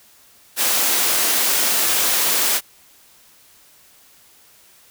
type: high-pass noise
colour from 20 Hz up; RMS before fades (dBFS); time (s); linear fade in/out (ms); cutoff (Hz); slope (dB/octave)
white; -18; 0.56-2.61; 50; 260; 12
effects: white hiss -51 dBFS RMS until 4.9 s